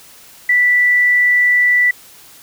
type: tone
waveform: sine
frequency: 1969 Hz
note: B6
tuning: 6 cents flat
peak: -9 dBFS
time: 0.49-1.91 s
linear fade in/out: 5 ms
effects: white hiss -42 dBFS RMS until 2.42 s